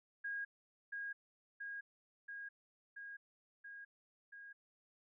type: tone with echo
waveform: sine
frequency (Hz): 1634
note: G#6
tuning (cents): -29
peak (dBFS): -39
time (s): 0.24-0.45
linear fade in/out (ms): 10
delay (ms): 680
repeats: 6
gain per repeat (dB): -2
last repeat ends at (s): 4.53
effects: none